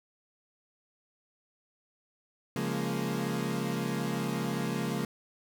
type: chord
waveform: 30% pulse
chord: Bb minor seventh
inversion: first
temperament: equal with one note detuned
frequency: 138.59 / 175.42 / 207.7 / 233.1 Hz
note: Db3 / F3 / Ab3 / Bb3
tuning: 0 / +8 / 0 / 0 cents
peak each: -33 dBFS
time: 2.56-5.05 s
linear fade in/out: 2 ms
effects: none